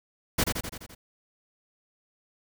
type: noise with echo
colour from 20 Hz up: pink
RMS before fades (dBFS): -23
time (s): 0.38-0.44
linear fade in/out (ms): 10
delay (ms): 85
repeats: 6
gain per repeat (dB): -4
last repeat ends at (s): 0.95
effects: none